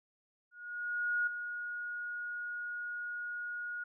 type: tone with ADSR envelope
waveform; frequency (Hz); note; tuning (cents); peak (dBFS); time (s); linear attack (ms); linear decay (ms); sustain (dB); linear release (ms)
sine; 1443; F#6; -44; -28; 0.51-3.84; 760; 6; -9; 8
effects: none